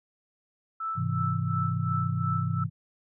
sine tone with tremolo, 1318.5 Hz, E6, in tune, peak -28 dBFS, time 0.8-2.64 s, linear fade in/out 5 ms, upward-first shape sine, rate 2.8 Hz, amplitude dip 85%
sine chord, Ab augmented, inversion none, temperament equal, 103.83 / 130.81 / 164.81 Hz, Ab2 / C3 / E3, 0 / 0 / 0 cents, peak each -30 dBFS, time 0.95-2.7 s, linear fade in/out 50 ms
effects none

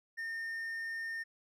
triangle tone, 1821 Hz, A#6, 41 cents flat, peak -35 dBFS, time 0.17-1.24 s, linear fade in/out 20 ms, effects none

